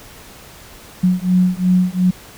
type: beating tone pair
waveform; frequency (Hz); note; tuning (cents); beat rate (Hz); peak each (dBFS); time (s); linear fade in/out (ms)
sine; 181 / 183.8; F#3 / F#3; -38 / -11; 2.8; -15; 1.03-2.11; 10
effects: pink hiss -40 dBFS RMS until 2.37 s

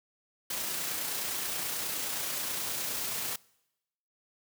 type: noise with amplitude modulation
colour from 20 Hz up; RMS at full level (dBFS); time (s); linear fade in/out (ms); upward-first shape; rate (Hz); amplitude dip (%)
white; -33; 0.5-3.36; 5; sine; 29.5; 25
effects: noise-tail reverb RT60 0.9 s tail -24 dB re dry + high-pass 100 Hz 12 dB/octave

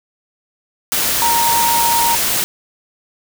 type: tone in noise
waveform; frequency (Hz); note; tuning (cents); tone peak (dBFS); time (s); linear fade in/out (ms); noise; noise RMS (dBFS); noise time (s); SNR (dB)
sine; 932.3; A#5; 0; -14; 1.22-2.15; 0; white; -17; 0.92-2.44; 0
effects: none

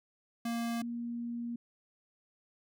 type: tone pair in turn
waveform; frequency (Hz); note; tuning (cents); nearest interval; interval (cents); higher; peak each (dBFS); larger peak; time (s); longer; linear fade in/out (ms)
square / sine; 233.1 / 236.5; A#3 / A#3; 0 / +25; unison; 25; second; -33 / -35; first; 0.45-0.82 / 0.82-1.56; second; 5
effects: none

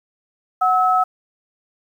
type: tone pair together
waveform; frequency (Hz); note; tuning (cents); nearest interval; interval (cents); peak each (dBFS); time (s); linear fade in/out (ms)
sine; 740 / 1294.2; F#5 / E6; 0 / -32; minor seventh; 968; -16; 0.61-1.04; 10
effects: 8-bit

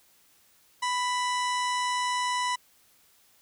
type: harmonic tone with a mistuned harmonic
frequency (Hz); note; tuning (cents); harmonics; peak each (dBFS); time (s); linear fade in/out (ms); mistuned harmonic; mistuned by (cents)
990; B5; +4; 1 / 2 / 3 / 4 / 5 / 6 / 7 / 8 / 9 / 10; -27 / -33 / -37 / -39 / -41 / -43 / -44 / -45 / -46 / -47; 0.82-2.56; 10; 5; +120
effects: white hiss -62 dBFS RMS until 3.41 s

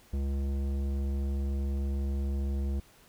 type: tone with tanh clipping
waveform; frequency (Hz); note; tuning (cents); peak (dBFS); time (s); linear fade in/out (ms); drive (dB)
sine; 69; C#2; -7; -30; 0.13-2.8; 5; 14
effects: pink hiss -59 dBFS RMS until 3.08 s

